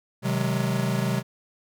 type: chord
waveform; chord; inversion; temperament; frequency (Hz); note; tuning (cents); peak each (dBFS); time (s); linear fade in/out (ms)
square; Ab dominant seventh; first; just; 129.78 / 155.74 / 186.89 / 207.7; C3 / Eb3 / Gb3 / Ab3; -14 / +2 / +18 / 0; -27 / -32 / -29 / -31; 0.22-1.23; 50
effects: none